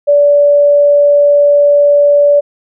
sine tone, 578 Hz, D5, 28 cents flat, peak -4 dBFS, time 0.07-2.41 s, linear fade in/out 20 ms, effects none

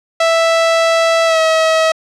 sawtooth tone with pitch glide, 659.3 to 642 Hz, E5 to E5, 0 to -46 cents, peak -6 dBFS, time 0.2-1.92 s, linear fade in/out 5 ms, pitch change -46 cents, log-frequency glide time 1.26-1.39 s, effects low-pass 6000 Hz 12 dB/octave

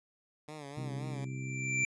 10% pulse tone with vibrato, 146.83 Hz, D3, in tune, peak -35 dBFS, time 0.48-1.25 s, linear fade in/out 5 ms, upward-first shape sine, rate 3.8 Hz, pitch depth 95 cents each way
harmonic tone, 65.7 Hz, C2, 8 cents sharp, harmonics 2 / 3 / 4 / 5 / 6, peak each -37 / -48 / -46 / -50 / -54 dBFS, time 0.77-1.84 s, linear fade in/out 5 ms
square tone with exponential growth, 2349 Hz, D7, in tune, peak -27 dBFS, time 0.97-1.85 s, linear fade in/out 2 ms, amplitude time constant 190 ms
effects resampled to 24000 Hz

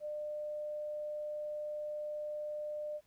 sine tone, 600 Hz, D5, 37 cents sharp, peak -37 dBFS, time 0-3.01 s, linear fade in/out 50 ms, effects pink hiss -72 dBFS RMS until 3.06 s

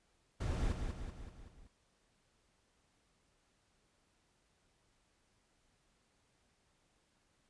brown noise with echo, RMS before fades -35 dBFS, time 0.4-0.73 s, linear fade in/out 10 ms, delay 190 ms, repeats 5, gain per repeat -5 dB, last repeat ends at 1.68 s, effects pink hiss -75 dBFS RMS until 7.49 s + resampled to 22050 Hz

